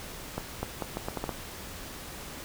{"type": "accelerating click train", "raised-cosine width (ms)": 1, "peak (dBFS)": -17, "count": 8, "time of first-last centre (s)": [0.38, 1.293], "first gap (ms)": 250, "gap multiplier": 0.77, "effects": ["pink hiss -42 dBFS RMS until 2.44 s"]}